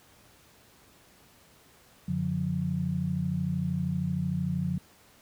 sine tone cluster, 91.4 / 145.5 / 178.5 Hz, F#2 / D3 / F3, -21 / -16 / +38 cents, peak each -35 / -31 / -29 dBFS, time 2.08-4.78 s, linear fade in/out 5 ms, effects pink hiss -58 dBFS RMS until 5.21 s + high-pass 60 Hz 12 dB/octave

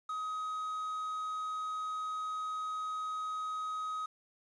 triangle tone, 1262 Hz, D#6, 24 cents sharp, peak -33 dBFS, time 0.09-4.06 s, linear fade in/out 5 ms, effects resampled to 22050 Hz + 10-bit

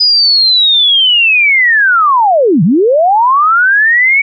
sine linear two-way sweep, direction down then up, 5000 to 144.6 to 2265 Hz, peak -5 dBFS, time 0-4.22 s, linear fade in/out 10 ms, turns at 2.63 s, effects none

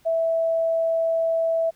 sine tone, 657 Hz, E5, 6 cents flat, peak -19 dBFS, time 0.05-1.71 s, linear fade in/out 20 ms, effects pink hiss -60 dBFS RMS until 1.75 s

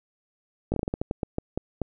slowing click train, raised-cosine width 2 ms, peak -13 dBFS, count 13, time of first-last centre 0.72-1.817 s, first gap 19 ms, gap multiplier 1.26, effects none

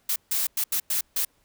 blue noise bursts at uneven times, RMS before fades -25 dBFS, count 6, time 0.09-0.16 / 0.31-0.47 / 0.57-0.64 / 0.72-0.8 / 0.9-1.01 / 1.16-1.25 s, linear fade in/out 5 ms, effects pink hiss -66 dBFS RMS until 1.44 s

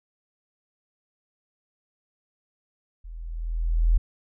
sine tone with level ramp, 41.2 Hz, E1, in tune, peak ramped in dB -37 to -14 dBFS, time 3.04-3.98 s, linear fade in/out 10 ms, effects none

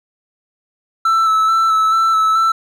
triangle tone with vibrato, 1318.5 Hz, E6, in tune, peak -9 dBFS, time 1.05-2.52 s, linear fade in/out 5 ms, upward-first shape square, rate 2.3 Hz, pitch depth 17 cents each way, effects none

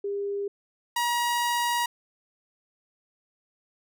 sine / sawtooth tone pair in turn, 402.2 / 954.9 Hz, G4 / A#5, +44 / +41 cents, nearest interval octave + minor third, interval 1497 cents, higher second, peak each -27 / -20 dBFS, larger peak second, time 0.04-0.48 / 0.96-1.86 s, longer second, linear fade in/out 5 ms, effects none

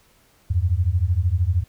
sine beating tone pair, 82.41 / 95.41 Hz, E2 / G2, 0 / -46 cents, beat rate 13 Hz, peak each -20 dBFS, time 0.5-1.64 s, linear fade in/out 10 ms, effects pink hiss -58 dBFS RMS until 1.68 s

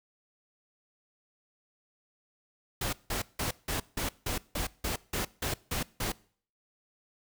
pink noise bursts, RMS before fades -32 dBFS, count 12, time 2.81-6.12 s, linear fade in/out 5 ms, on 120 ms, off 170 ms, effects noise-tail reverb RT60 0.5 s tail -22 dB re dry

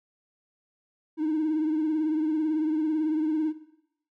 triangle tone with vibrato, 311 Hz, D#4, 1 cent flat, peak -21 dBFS, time 1.17-3.53 s, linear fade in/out 50 ms, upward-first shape triangle, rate 18 Hz, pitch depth 72 cents each way, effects noise-tail reverb RT60 0.8 s tail -18 dB re dry + tanh soft clip ceiling -19 dBFS

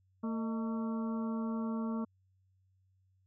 harmonic tone with a mistuned harmonic, 225.6 Hz, A3, 44 cents sharp, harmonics 1 / 2 / 3 / 4 / 5 / 6, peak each -33 / -45 / -48 / -49 / -47 / -53 dBFS, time 0.23-2.05 s, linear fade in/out 10 ms, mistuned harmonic 3, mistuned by -140 cents, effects added 94 Hz sine -68 dBFS peak until 3.26 s

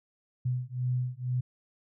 sine beating tone pair, 124.5 / 126.6 Hz, B2 / B2, +14 / +43 cents, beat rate 2.1 Hz, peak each -31 dBFS, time 0.45-1.41 s, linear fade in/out 10 ms, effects none

